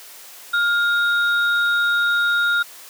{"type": "tone pair together", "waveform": "sine", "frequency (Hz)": [1410, 3739], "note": ["F6", "A#7"], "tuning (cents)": [16, 4], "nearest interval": "octave + perfect fourth", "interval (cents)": 1688, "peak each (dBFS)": [-16, -25], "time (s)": [0.53, 2.63], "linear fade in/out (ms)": 10, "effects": ["white hiss -41 dBFS RMS until 2.89 s", "high-pass 400 Hz 12 dB/octave"]}